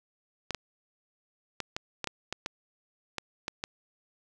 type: clicks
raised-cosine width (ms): 0.2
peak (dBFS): -15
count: 11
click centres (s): 0.507 / 0.547 / 1.603 / 1.765 / 2.043 / 2.073 / 2.326 / 2.461 / 3.183 / 3.481 / 3.639
effects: none